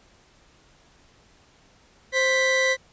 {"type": "tone pair together", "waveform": "40% pulse", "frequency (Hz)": [524, 1975.2], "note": ["C5", "B6"], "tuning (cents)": [2, 0], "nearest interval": "octave + major seventh", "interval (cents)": 2298, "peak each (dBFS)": [-22, -20], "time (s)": [2.12, 2.77], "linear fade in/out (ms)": 50, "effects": ["pink hiss -57 dBFS RMS until 2.92 s", "resampled to 16000 Hz"]}